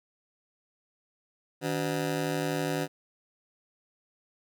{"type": "ring-modulated tone", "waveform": "20% pulse", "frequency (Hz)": 220.6, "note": "A3", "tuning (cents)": 5, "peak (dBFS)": -20, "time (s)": [1.61, 2.88], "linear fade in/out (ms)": 50, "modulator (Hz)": 64.3, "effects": []}